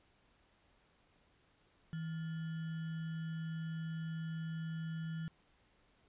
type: tone with sample-and-hold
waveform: sine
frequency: 161.8 Hz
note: E3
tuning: 32 cents flat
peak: -38 dBFS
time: 1.93-5.28 s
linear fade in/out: 0 ms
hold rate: 1575 Hz
effects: pink hiss -71 dBFS RMS until 6.08 s + resampled to 8000 Hz